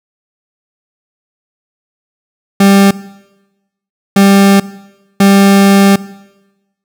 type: tone bursts at uneven times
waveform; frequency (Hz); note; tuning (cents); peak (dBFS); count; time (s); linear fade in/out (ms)
40% pulse; 197.5; G3; +13; -3; 3; 2.6-2.91 / 4.16-4.6 / 5.2-5.96; 5
effects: noise-tail reverb RT60 1.0 s tail -19 dB re dry